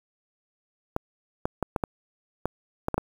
clicks, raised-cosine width 1 ms, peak -11 dBFS, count 9, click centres 0.964 / 1.455 / 1.627 / 1.762 / 1.838 / 2.456 / 2.884 / 2.943 / 2.98 s, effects 7-bit

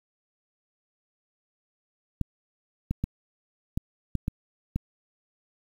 clicks, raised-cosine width 5 ms, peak -14 dBFS, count 7, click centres 2.213 / 2.91 / 3.04 / 3.775 / 4.153 / 4.281 / 4.76 s, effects 8-bit

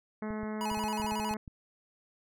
harmonic tone, 214.7 Hz, A3, 42 cents flat, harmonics 1 / 2 / 3 / 4 / 5 / 6 / 7 / 8 / 9 / 10, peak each -35 / -41 / -45 / -47 / -49 / -51 / -52 / -53 / -54 / -55 dBFS, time 0.22-1.37 s, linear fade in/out 2 ms
clicks, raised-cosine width 5 ms, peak -32 dBFS, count 11, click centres 0.306 / 0.433 / 0.716 / 0.773 / 0.841 / 0.999 / 1.045 / 1.121 / 1.198 / 1.311 / 1.478 s
square tone with vibrato, 907 Hz, A#5, 48 cents flat, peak -34 dBFS, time 0.61-1.34 s, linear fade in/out 0 ms, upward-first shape square, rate 11 Hz, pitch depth 120 cents each way
effects none

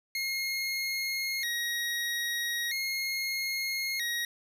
25% pulse tone with vibrato, 2016 Hz, B6, 35 cents sharp, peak -26 dBFS, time 0.15-4.25 s, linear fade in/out 2 ms, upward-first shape square, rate 0.39 Hz, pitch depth 110 cents each way, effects none

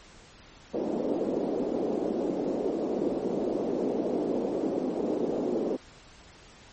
white band-pass noise, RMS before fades -29 dBFS, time 0.73-5.77 s, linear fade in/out 20 ms, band 230 to 490 Hz, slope 24 dB/octave, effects pink hiss -52 dBFS RMS until 6.72 s + MP3 32 kbps

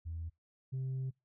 sine tone pair in turn, 82.41 / 131.46 Hz, E2 / C3, 0 / +9 cents, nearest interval minor sixth, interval 809 cents, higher second, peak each -37 / -32 dBFS, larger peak second, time 0.05-0.3 / 0.72-1.11 s, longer second, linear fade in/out 20 ms, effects noise-tail reverb RT60 0.2 s tail -25 dB re dry + tanh soft clip ceiling -33 dBFS

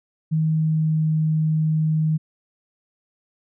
sine tone with pitch glide, 157.9 to 156.63 Hz, D#3 to D#3, +26 to +12 cents, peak -17 dBFS, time 0.31-2.18 s, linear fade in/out 20 ms, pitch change -14 cents, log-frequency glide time 0.5-1.09 s, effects none

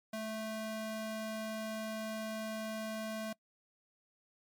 square ring-modulated tone, 438.3 Hz, A4, 7 cents flat, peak -35 dBFS, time 0.13-3.33 s, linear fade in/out 5 ms, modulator 221 Hz, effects noise-tail reverb RT60 0.1 s tail -24 dB re dry + MP3 96 kbps

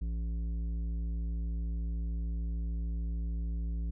triangle tone with tanh clipping, 56.7 Hz, A#1, 47 cents flat, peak -33 dBFS, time 0.01-3.91 s, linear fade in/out 10 ms, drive 14 dB, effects none

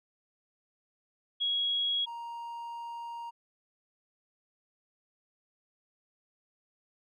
sine / triangle tone pair in turn, 3317 / 936.5 Hz, G#7 / A#5, -3 / +8 cents, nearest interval octave + minor seventh, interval 2189 cents, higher first, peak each -27 / -36 dBFS, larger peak first, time 1.4-2.06 / 2.06-3.31 s, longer second, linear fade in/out 20 ms, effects none

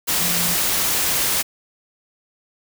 sine tone in noise, 174.3 Hz, F3, 3 cents flat, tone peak -28 dBFS, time 0.2-0.55 s, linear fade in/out 20 ms, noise white, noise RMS -20 dBFS, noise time 0.07-1.43 s, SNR -11 dB, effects none

